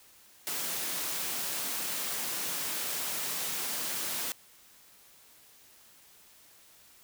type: high-pass noise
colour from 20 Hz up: white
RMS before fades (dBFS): -34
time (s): 0.47-4.32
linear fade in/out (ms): 0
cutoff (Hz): 130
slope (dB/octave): 24
effects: white hiss -58 dBFS RMS until 7.03 s